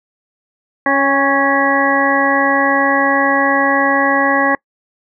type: harmonic tone with a mistuned harmonic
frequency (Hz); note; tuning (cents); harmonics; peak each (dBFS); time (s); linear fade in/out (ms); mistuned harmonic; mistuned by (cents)
277.2; C#4; 0; 1 / 2 / 3 / 4 / 6 / 7; -18 / -18 / -18 / -18 / -18 / -18; 0.86-4.55; 2; 3; -26
effects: noise-tail reverb RT60 0.1 s tail -26 dB re dry